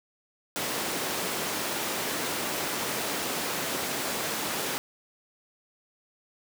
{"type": "high-pass noise", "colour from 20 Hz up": "pink", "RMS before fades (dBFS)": -31, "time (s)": [0.56, 4.78], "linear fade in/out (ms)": 0, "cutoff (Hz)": 250, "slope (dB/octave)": 12, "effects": []}